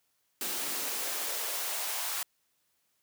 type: noise with high-pass filter sweep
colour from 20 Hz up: white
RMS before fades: -34 dBFS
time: 0.41-2.23 s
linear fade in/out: 2 ms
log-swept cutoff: 240 to 900 Hz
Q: 1.5
effects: white hiss -75 dBFS RMS until 3.02 s + high-pass 60 Hz 12 dB/octave